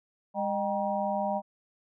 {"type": "tone cluster", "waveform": "sine", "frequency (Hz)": [203.9, 611, 784, 951], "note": ["G#3", "D#5", "G5", "A#5"], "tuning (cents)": [-32, -32, 0, 34], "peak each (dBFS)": [-34, -31, -31, -35], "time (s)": [0.34, 1.42], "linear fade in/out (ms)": 50, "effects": []}